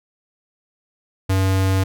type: tone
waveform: square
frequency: 95.4 Hz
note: G2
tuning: 47 cents flat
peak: -16 dBFS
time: 1.29-1.84 s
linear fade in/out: 10 ms
effects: none